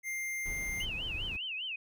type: tone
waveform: square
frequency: 2100 Hz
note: C7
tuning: 6 cents sharp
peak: -35 dBFS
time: 0.03-0.86 s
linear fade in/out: 50 ms
type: noise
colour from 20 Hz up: brown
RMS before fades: -42 dBFS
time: 0.45-1.37 s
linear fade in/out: 10 ms
type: tone with vibrato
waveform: sine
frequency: 2794 Hz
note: F7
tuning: in tune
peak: -35 dBFS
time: 0.8-1.76 s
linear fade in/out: 5 ms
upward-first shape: sine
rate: 5 Hz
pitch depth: 190 cents each way
effects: none

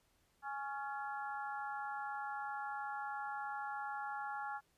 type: harmonic tone with a mistuned harmonic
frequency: 277.2 Hz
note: C#4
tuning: in tune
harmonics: 3 / 4 / 5 / 6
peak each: -42 / -49 / -45 / -50 dBFS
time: 0.42-4.61 s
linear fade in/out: 50 ms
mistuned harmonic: 6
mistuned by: +36 cents
effects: pink hiss -75 dBFS RMS until 4.77 s + resampled to 32000 Hz

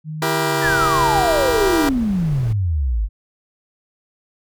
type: tone with pitch glide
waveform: sine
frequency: 155.2 to 139.07 Hz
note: D#3 to C#3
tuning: -4 to +6 cents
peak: -25 dBFS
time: 0.04-1.26 s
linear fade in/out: 50 ms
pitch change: -190 cents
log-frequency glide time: 0.38-0.71 s
type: chord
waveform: 15% pulse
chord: E diminished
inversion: none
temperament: just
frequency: 329.6 / 395.6 / 474.7 Hz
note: E4 / G4 / Bb4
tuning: 0 / +16 / +31 cents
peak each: -16 dBFS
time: 0.22-1.89 s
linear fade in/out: 2 ms
type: exponential sweep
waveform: sine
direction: down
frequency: 1816 to 47.26 Hz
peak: -16 dBFS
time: 0.61-3.09 s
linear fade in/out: 50 ms
type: noise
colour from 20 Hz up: brown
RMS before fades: -29 dBFS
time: 0.64-2.53 s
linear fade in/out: 5 ms
effects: none

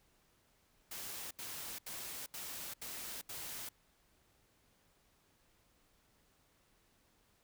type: noise bursts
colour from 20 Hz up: white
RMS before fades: -45 dBFS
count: 6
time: 0.91-3.69 s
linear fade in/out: 5 ms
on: 400 ms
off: 76 ms
effects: pink hiss -72 dBFS RMS until 7.43 s

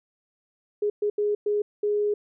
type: tone bursts at uneven times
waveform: sine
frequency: 415.3 Hz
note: G#4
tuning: in tune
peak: -21 dBFS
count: 5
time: 0.82-0.9 / 1.02-1.1 / 1.18-1.35 / 1.46-1.62 / 1.83-2.14 s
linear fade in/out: 5 ms
effects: none

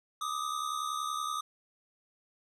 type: tone pair together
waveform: square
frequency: 1188 / 1258.6 Hz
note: D6 / D#6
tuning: +20 / +19 cents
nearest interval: minor second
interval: 99 cents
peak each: -36 / -36 dBFS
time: 0.21-1.41 s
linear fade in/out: 5 ms
effects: low-pass 11000 Hz 12 dB/octave

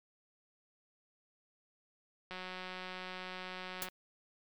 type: click train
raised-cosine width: 0.3 ms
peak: -28 dBFS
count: 291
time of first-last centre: 2.31-3.886 s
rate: 184 Hz
type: noise with exponential decay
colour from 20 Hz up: white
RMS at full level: -34 dBFS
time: 3.82-3.9 s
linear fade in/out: 1 ms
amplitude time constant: 16 ms
effects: none

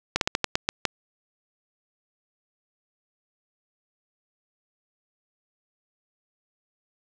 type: slowing click train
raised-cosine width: 0.2 ms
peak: -4 dBFS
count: 8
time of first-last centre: 0.16-0.853 s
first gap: 52 ms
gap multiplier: 1.21
effects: none

